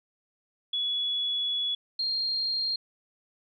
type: tone pair in turn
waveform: sine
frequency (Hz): 3391 / 4212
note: G#7 / C8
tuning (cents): +35 / +11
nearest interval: major third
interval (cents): 376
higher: second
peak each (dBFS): -26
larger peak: neither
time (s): 0.73-1.75 / 1.99-2.76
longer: first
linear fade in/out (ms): 5
effects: none